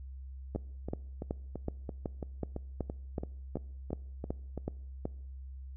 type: two click trains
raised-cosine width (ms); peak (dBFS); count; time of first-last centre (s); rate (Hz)
2; -20 / -24; 13 / 13; 0.56-5.054 / 0.55-4.577; 2.67 / 2.98
effects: noise-tail reverb RT60 0.8 s tail -23 dB re dry + added 66 Hz sine -42 dBFS peak until 5.76 s